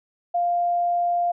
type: tone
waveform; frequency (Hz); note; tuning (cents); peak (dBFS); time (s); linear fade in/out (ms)
sine; 698.5; F5; 0; -19; 0.34-1.32; 10
effects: none